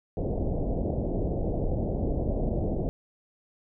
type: low-pass noise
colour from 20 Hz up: pink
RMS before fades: -28 dBFS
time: 0.17-2.89 s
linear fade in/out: 0 ms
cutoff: 680 Hz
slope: 48 dB/octave
effects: none